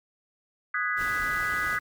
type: chord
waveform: sine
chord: G# minor seventh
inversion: second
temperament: equal with one note detuned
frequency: 1244.5 / 1480 / 1661.2 / 1987 Hz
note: D#6 / F#6 / G#6 / B6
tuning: 0 / 0 / 0 / +10 cents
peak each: -31 dBFS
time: 0.74-1.79 s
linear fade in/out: 5 ms
type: noise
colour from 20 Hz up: pink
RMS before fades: -40 dBFS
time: 0.96-1.8 s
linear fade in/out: 50 ms
effects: none